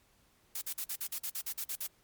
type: noise bursts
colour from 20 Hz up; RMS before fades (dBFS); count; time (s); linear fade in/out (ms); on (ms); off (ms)
blue; -37; 12; 0.55-1.869; 5; 65; 49
effects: pink hiss -68 dBFS RMS until 2.03 s + MP3 96 kbps